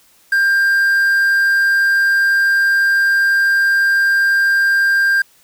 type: tone with quantisation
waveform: triangle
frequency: 1593 Hz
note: G6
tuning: 27 cents sharp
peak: -9 dBFS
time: 0.32-5.22 s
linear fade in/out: 5 ms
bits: 6
effects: white hiss -52 dBFS RMS until 5.43 s